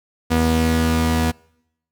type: tone pair together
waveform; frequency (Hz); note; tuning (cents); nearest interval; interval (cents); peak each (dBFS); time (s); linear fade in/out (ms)
sawtooth; 80.8 / 242.1; E2 / B3; -34 / -34; octave + perfect fifth; 1900; -15; 0.3-1.32; 20
effects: noise-tail reverb RT60 0.8 s tail -26 dB re dry